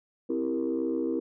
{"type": "chord", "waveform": "sine", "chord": "C dominant seventh", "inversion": "none", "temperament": "equal", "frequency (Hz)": [261.6, 329.6, 392, 466.2], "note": ["C4", "E4", "G4", "Bb4"], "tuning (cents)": [0, 0, 0, 0], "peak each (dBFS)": [-31, -29, -34, -32], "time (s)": [0.29, 1.2], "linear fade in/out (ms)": 10, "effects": ["tanh soft clip ceiling -19 dBFS"]}